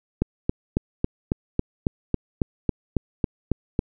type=click train; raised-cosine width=3 ms; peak=-7 dBFS; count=14; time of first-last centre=0.22-3.791 s; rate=3.64 Hz; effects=none